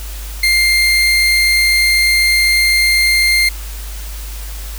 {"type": "tone", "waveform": "30% pulse", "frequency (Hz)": 2108, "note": "C7", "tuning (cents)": 12, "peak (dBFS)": -7, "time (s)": [0.43, 3.49], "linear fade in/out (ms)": 5, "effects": ["added 51 Hz sine -24 dBFS peak until 4.78 s", "white hiss -33 dBFS RMS until 4.78 s"]}